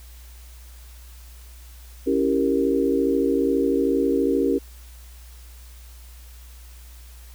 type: chord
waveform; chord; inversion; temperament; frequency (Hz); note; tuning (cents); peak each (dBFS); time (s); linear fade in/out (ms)
sine; C# diminished seventh; none; equal; 277.2 / 329.6 / 392 / 466.2; C#4 / E4 / G4 / Bb4; 0 / 0 / 0 / 0; -22 / -26 / -23 / -24; 2.06-4.59; 20
effects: added 60 Hz sine -41 dBFS peak until 7.34 s + white hiss -51 dBFS RMS until 7.34 s